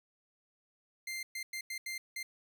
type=tone bursts at uneven times; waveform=sawtooth; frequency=2093 Hz; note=C7; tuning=in tune; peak=-34 dBFS; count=6; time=1.07-1.23 / 1.35-1.43 / 1.53-1.61 / 1.7-1.78 / 1.86-1.98 / 2.16-2.23 s; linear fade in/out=5 ms; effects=none